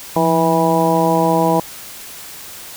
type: harmonic tone with a mistuned harmonic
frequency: 163.1 Hz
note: E3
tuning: 18 cents flat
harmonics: 1 / 2 / 3 / 4 / 5 / 6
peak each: -19 / -19 / -19 / -19 / -19 / -19 dBFS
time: 0.16-1.6 s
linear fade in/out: 2 ms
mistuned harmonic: 1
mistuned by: +81 cents
effects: white hiss -34 dBFS RMS until 2.76 s